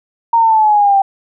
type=exponential sweep; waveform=sine; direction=down; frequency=932.3 to 777 Hz; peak=-7 dBFS; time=0.33-1.02 s; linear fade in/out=5 ms; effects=none